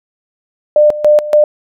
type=tone with tremolo; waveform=sine; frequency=599 Hz; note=D5; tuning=34 cents sharp; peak=-4 dBFS; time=0.76-1.44 s; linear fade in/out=2 ms; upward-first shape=square; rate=3.5 Hz; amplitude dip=80%; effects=none